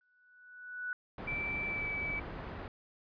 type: tone with exponential growth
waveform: sine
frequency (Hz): 1480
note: F#6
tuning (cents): 0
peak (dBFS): -33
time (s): 0.01-0.93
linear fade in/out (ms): 1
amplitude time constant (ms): 200
type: low-pass noise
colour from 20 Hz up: pink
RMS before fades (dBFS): -43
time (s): 1.18-2.68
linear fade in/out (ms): 2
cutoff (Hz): 1700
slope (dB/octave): 12
type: tone with pitch glide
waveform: sine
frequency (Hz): 2330 to 2299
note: D7 to D7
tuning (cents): -14 to -37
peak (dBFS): -34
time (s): 1.27-2.2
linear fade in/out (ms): 10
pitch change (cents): -23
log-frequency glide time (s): 1.66-1.89
effects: resampled to 11025 Hz